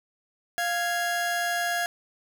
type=tone pair together; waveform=40% pulse; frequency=698.4 / 1661.2 Hz; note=F5 / G#6; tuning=0 / 0 cents; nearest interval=octave + minor third; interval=1500 cents; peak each=-27 dBFS; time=0.58-1.86 s; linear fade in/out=0 ms; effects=none